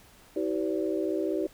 sine tone cluster, 320 / 380.2 / 504 / 579 Hz, D#4 / F#4 / B4 / D5, +49 / +47 / +35 / -25 cents, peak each -30 / -30 / -36 / -34 dBFS, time 0.36-1.47 s, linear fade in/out 5 ms, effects pink hiss -56 dBFS RMS until 1.53 s

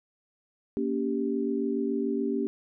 sine chord, G diminished, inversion first, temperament just, 235.2 / 282.2 / 392 Hz, Bb3 / Db4 / G4, +16 / +31 / 0 cents, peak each -30 dBFS, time 0.77-2.47 s, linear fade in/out 0 ms, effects none

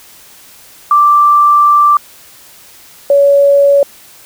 sine tone pair in turn, 1174.7 / 563.4 Hz, D6 / C#5, 0 / +28 cents, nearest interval octave + minor second, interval 1272 cents, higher first, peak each -4 dBFS, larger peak neither, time 0.91-1.97 / 3.1-3.83 s, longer first, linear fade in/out 2 ms, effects white hiss -39 dBFS RMS until 4.25 s

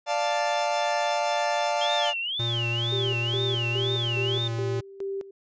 40% pulse chord, D minor, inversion none, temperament equal, 587.3 / 698.5 / 880 Hz, D5 / F5 / A5, 0 / 0 / 0 cents, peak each -27 dBFS, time 0.06-2.14 s, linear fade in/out 50 ms
sine tone with vibrato, 3136 Hz, G7, in tune, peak -27 dBFS, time 1.81-4.48 s, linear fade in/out 5 ms, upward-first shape sine, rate 2 Hz, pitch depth 260 cents each way
square tone with pitch glide, 117.4 to 114.92 Hz, A#2 to A#2, +13 to -24 cents, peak -28 dBFS, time 2.39-4.81 s, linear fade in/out 10 ms, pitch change -37 cents, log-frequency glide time 4.4-4.52 s
sine tone with tremolo, 392 Hz, G4, in tune, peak -28 dBFS, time 2.92-5.31 s, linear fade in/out 5 ms, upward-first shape square, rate 2.4 Hz, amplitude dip 80%
effects resampled to 16000 Hz

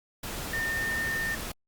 sine tone in noise, 1814 Hz, A#6, 48 cents flat, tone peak -28 dBFS, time 0.53-1.35 s, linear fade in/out 5 ms, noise pink, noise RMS -36 dBFS, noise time 0.23-1.52 s, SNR +5 dB, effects Opus 48 kbps

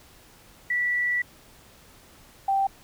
sine tone pair in turn, 1956 / 782.3 Hz, B6 / G5, -17 / -4 cents, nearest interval octave + major third, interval 1587 cents, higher first, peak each -22 / -20 dBFS, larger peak second, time 0.7-1.22 / 2.48-2.67 s, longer first, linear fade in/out 5 ms, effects pink hiss -53 dBFS RMS until 2.83 s

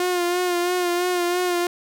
sawtooth tone with vibrato, 355.3 Hz, F4, 30 cents sharp, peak -16 dBFS, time 0-1.67 s, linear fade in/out 2 ms, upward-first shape sine, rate 3 Hz, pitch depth 35 cents each way, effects none

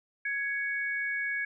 sine tone pair together, 1667 / 2229 Hz, G#6 / C#7, +6 / +9 cents, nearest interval perfect fourth, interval 503 cents, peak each -31 / -33 dBFS, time 0.25-1.45 s, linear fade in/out 5 ms, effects none

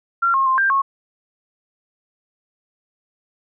sine tone with pitch steps, 1374 / 1076 / 1051 / 1584 / 1093 Hz, F6 / C6 / C6 / G6 / C#6, -29 / +48 / +7 / +18 / -25 cents, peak -14 dBFS, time 0.22-0.82 s, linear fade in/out 10 ms, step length 120 ms, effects none

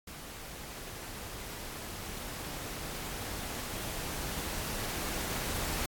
pink noise with level ramp, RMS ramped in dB -45 to -34 dBFS, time 0.07-5.86 s, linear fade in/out 5 ms, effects AAC 64 kbps

